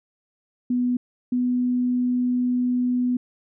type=tone pair in turn; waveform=sine; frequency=246.9 / 248 Hz; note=B3 / B3; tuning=0 / +7 cents; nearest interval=unison; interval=7 cents; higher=second; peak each=-19 dBFS; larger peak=neither; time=0.7-0.97 / 1.32-3.17 s; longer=second; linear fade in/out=5 ms; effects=none